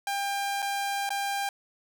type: tone with dropouts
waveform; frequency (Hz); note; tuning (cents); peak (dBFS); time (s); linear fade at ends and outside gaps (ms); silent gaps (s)
sawtooth; 798; G5; +31; -24; 0.07-1.49; 2; 0.621-0.625 / 1.092-1.104
effects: none